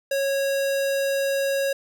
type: tone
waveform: square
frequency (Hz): 550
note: C#5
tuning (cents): -14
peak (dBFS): -22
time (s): 0.11-1.73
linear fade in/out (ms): 5
effects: none